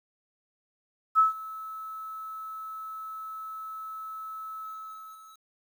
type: tone with ADSR envelope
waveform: sine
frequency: 1300 Hz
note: E6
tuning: 24 cents flat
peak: -15 dBFS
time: 1.15-5.46 s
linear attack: 37 ms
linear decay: 140 ms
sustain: -21 dB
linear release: 830 ms
effects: 9-bit